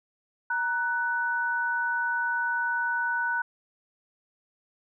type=tone pair together; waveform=sine; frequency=940.2 / 1490 Hz; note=A#5 / F#6; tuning=+15 / +12 cents; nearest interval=minor sixth; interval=797 cents; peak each=-30 / -26 dBFS; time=0.5-3.42 s; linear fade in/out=5 ms; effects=none